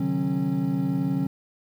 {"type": "tone cluster", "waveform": "triangle", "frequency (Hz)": [133, 151.8, 184.2, 271.3], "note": ["C3", "D#3", "F#3", "C#4"], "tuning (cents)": [29, -42, -7, -37], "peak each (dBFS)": [-30, -26, -26, -24], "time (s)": [0, 1.27], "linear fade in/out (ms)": 5, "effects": ["9-bit"]}